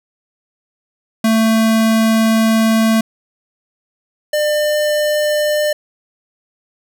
square tone pair in turn, 222.8 / 599.6 Hz, A3 / D5, +22 / +36 cents, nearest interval octave + perfect fourth, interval 1714 cents, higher second, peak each -11 / -14 dBFS, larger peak first, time 1.24-3.01 / 4.33-5.73 s, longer first, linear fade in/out 5 ms, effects none

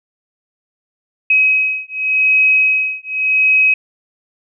sine beating tone pair, 2541 / 2541.87 Hz, D#7 / D#7, +36 / +36 cents, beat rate 0.87 Hz, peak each -14 dBFS, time 1.3-3.74 s, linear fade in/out 5 ms, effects none

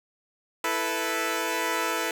10% pulse chord, E suspended fourth, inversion none, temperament equal, 329.6 / 440 / 493.9 Hz, E4 / A4 / B4, 0 / 0 / 0 cents, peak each -22 dBFS, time 0.64-2.11 s, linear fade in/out 2 ms, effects none

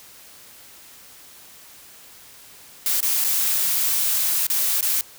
blue noise with dropouts, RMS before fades -21 dBFS, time 2.86-5.01 s, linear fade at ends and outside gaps 1 ms, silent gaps 3.005-3.028 / 3.242-3.246 / 4.468-4.5 / 4.809-4.827 s, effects white hiss -46 dBFS RMS until 5.18 s

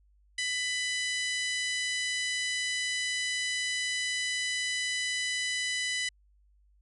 harmonic tone, 996 Hz, B5, 14 cents sharp, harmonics 2 / 3 / 4 / 5 / 6 / 7 / 8 / 9 / 10, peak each -32 / -36 / -38 / -40 / -42 / -43 / -44 / -45 / -46 dBFS, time 0.38-6.09 s, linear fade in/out 5 ms, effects added 50 Hz sine -61 dBFS peak until 6.81 s

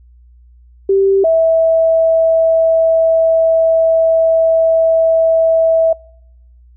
sine tone pair in turn, 390.2 / 652.3 Hz, G4 / E5, -8 / -18 cents, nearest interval major sixth, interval 890 cents, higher second, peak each -8 dBFS, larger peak neither, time 0.89-1.24 / 1.24-5.93 s, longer second, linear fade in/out 5 ms, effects noise-tail reverb RT60 0.8 s tail -26 dB re dry + added 60 Hz sine -41 dBFS peak until 6.76 s

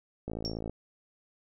click train, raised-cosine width 2 ms, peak -23 dBFS, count 24, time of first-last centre 0.28-0.696 s, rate 55.3 Hz
sine tone with exponential decay, 5500 Hz, F8, 27 cents flat, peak -29 dBFS, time 0.45-0.59 s, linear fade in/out 0 ms, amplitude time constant 30 ms
effects none

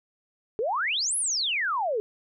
sine exponential two-way sweep, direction up then down, 406.7 to 11175 to 406.7 Hz, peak -24 dBFS, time 0.59-2 s, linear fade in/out 0 ms, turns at 1.17 s, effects none

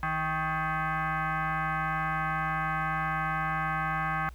sine tone with frequency modulation, 158.5 Hz, D#3, 32 cents sharp, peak -27 dBFS, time 0.03-4.29 s, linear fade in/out 0 ms, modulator 472 Hz, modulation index 3.6, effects added 60 Hz sine -43 dBFS peak until 4.34 s + pink hiss -60 dBFS RMS until 4.34 s

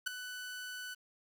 sawtooth tone with ADSR envelope, 1494 Hz, F#6, 16 cents sharp, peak -25 dBFS, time 0.06-0.95 s, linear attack 14 ms, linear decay 4 ms, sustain -13 dB, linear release 19 ms, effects 10-bit

